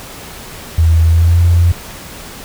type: tone with pitch glide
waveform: sine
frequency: 81.7 to 86.26 Hz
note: E2 to F2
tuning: -15 to -21 cents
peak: -6 dBFS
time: 0.78-1.72 s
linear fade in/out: 5 ms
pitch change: +94 cents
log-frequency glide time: 1.07-1.4 s
effects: pink hiss -31 dBFS RMS until 2.44 s